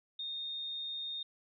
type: tone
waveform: sine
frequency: 3677 Hz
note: A#7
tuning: 24 cents flat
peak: -37 dBFS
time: 0.19-1.23 s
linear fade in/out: 5 ms
effects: none